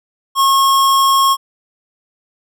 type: tone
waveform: square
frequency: 1087 Hz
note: C#6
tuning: 34 cents flat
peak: -10 dBFS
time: 0.35-1.37 s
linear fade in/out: 50 ms
effects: none